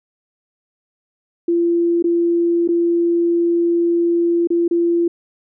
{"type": "tone with dropouts", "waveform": "sine", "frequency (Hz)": 341.5, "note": "F4", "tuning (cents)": -39, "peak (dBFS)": -13, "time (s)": [1.48, 5.08], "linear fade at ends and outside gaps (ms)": 5, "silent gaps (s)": [[2.025, 2.041], [2.677, 2.687], [4.473, 4.503], [4.68, 4.71]], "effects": []}